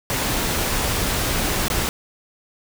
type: noise with dropouts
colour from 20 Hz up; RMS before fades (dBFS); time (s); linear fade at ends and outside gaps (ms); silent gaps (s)
pink; -22; 0.1-1.89; 0; 1.682-1.701
effects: none